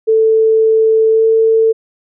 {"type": "tone with pitch glide", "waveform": "sine", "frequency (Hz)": [442.6, 446.7], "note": ["A4", "A4"], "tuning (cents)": [10, 26], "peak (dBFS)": -7, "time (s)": [0.07, 1.73], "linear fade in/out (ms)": 20, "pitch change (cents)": 16, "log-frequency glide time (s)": [1.11, 1.25], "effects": []}